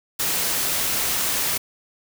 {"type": "noise", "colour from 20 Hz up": "white", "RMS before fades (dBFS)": -23, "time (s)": [0.19, 1.58], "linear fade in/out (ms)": 10, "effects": []}